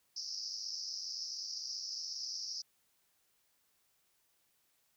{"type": "band-pass noise", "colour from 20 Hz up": "pink", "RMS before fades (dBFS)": -42, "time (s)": [0.16, 2.62], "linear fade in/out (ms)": 5, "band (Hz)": [4900, 5600], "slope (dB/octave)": 96, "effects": ["white hiss -75 dBFS RMS until 4.96 s"]}